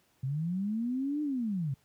sine linear two-way sweep, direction up then down, 126.6 to 304.1 to 126.6 Hz, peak -29 dBFS, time 0.23-1.74 s, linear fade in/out 5 ms, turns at 1.22 s, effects pink hiss -69 dBFS RMS until 1.84 s + high-pass 80 Hz 12 dB/octave

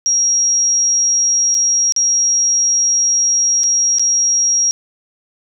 sine tone with dropouts, 5640 Hz, F8, 16 cents sharp, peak -11 dBFS, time 0.06-4.71 s, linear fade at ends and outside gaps 0 ms, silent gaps 1.544-1.55 / 1.923-1.963 / 3.634-3.639 / 3.985-3.995 s, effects none

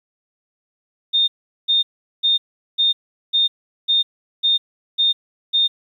sine tone bursts, 3651 Hz, A#7, 37 cents flat, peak -13 dBFS, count 9, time 1.13-5.68 s, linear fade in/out 20 ms, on 150 ms, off 400 ms, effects 9-bit

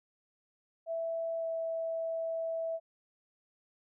sine tone with pitch glide, 660 to 655.8 Hz, E5 to E5, +2 to -9 cents, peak -32 dBFS, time 0.86-2.8 s, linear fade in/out 50 ms, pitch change -11 cents, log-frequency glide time 1.39-1.45 s, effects none

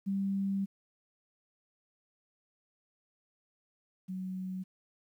sine tone pair in turn, 195.9 / 186.49 Hz, G3 / F#3, -1 / +14 cents, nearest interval minor second, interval 85 cents, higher first, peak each -29 / -35 dBFS, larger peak first, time 0.06-0.66 / 4.08-4.64 s, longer first, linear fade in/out 20 ms, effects 11-bit

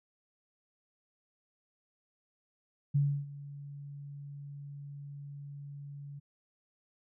sine tone with ADSR envelope, 142.4 Hz, C#3, 47 cents sharp, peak -23 dBFS, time 2.94-6.2 s, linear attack 16 ms, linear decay 300 ms, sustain -19 dB, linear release 17 ms, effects none

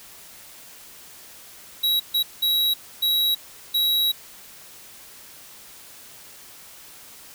square tone bursts at uneven times, 3866 Hz, B7, 38 cents flat, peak -19 dBFS, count 5, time 1.83-2 / 2.14-2.23 / 2.42-2.74 / 3.02-3.35 / 3.74-4.12 s, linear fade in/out 10 ms, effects white hiss -45 dBFS RMS until 7.34 s

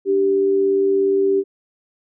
sine tone pair together, 293.7 / 390.8 Hz, D4 / G4, 0 / -5 cents, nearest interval perfect fourth, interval 495 cents, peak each -25 / -14 dBFS, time 0.05-1.44 s, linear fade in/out 50 ms, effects none

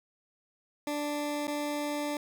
20% pulse tone with dropouts, 293.7 Hz, D4, in tune, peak -26 dBFS, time 0.87-2.17 s, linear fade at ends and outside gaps 2 ms, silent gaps 1.471-1.479 s, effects none

